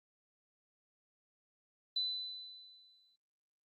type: tone with exponential decay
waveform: sine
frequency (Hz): 4003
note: B7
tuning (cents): +23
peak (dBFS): -31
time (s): 1.96-3.16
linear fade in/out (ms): 5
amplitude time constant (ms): 260
effects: noise-tail reverb RT60 0.1 s tail -20 dB re dry + Opus 32 kbps